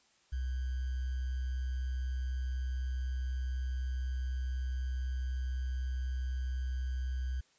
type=tone with sample-and-hold; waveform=sine; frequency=64 Hz; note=C2; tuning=38 cents flat; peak=-32 dBFS; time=0.32-7.41 s; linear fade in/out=10 ms; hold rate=1575 Hz; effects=white hiss -68 dBFS RMS until 7.58 s + resampled to 16000 Hz